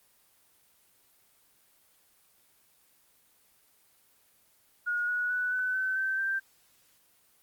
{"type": "tone with pitch steps", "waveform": "sine", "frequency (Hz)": [1441, 1462, 1483.2, 1504.8, 1526.7, 1548.9, 1571.4], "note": ["F#6", "F#6", "F#6", "F#6", "G6", "G6", "G6"], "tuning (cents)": [-46, -21, 4, 29, -46, -21, 4], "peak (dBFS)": -27, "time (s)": [4.86, 6.4], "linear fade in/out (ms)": 20, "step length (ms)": 220, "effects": ["white hiss -65 dBFS RMS until 7.42 s", "Opus 24 kbps"]}